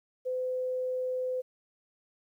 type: tone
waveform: sine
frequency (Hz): 509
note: C5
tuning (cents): -48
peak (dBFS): -29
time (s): 0.25-1.42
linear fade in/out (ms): 20
effects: 11-bit